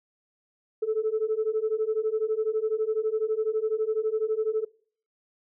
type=beating tone pair; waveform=sine; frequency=430 / 442 Hz; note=A4 / A4; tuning=-40 / +8 cents; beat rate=12 Hz; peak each=-27 / -25 dBFS; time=0.82-4.65 s; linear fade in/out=10 ms; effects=noise-tail reverb RT60 0.5 s tail -23 dB re dry + tanh soft clip ceiling -18 dBFS